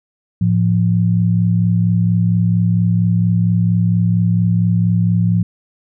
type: tone pair together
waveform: sine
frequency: 109.55 / 173.9 Hz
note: A2 / F3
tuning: -7 / -7 cents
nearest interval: minor sixth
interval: 800 cents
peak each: -14 dBFS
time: 0.41-5.43 s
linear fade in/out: 5 ms
effects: none